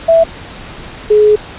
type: tone pair in turn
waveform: sine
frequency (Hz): 659.3 / 422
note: E5 / G#4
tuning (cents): 0 / +28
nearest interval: minor sixth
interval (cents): 772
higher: first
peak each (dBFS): -4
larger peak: neither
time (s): 0.08-0.24 / 1.1-1.36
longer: second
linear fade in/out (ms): 10
effects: pink hiss -30 dBFS RMS until 1.58 s + resampled to 8000 Hz